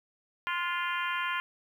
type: harmonic tone with a mistuned harmonic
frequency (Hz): 347.5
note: F4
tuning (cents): -9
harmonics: 3 / 4 / 5 / 6 / 7 / 8 / 9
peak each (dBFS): -33 / -35 / -37 / -39 / -40 / -41 / -42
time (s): 0.47-1.4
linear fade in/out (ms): 0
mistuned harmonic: 4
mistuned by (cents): +35
effects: 10-bit